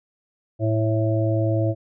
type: harmonic tone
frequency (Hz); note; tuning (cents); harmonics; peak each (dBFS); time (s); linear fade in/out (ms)
110; A2; 0; 1 / 3 / 5 / 6; -20 / -25 / -27 / -28; 0.59-1.75; 50
effects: none